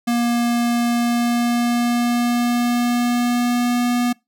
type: tone with pitch glide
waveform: square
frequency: 237.6 to 243 Hz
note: A#3 to B3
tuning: +33 to -28 cents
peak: -17 dBFS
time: 0.07-4.13 s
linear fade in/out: 10 ms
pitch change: +39 cents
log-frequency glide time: 0.96-3.82 s
effects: noise-tail reverb RT60 0.2 s tail -24 dB re dry